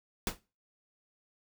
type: noise with exponential decay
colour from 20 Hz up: pink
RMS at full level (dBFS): -28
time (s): 0.27-0.39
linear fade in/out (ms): 1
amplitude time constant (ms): 24
effects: noise-tail reverb RT60 0.3 s tail -19 dB re dry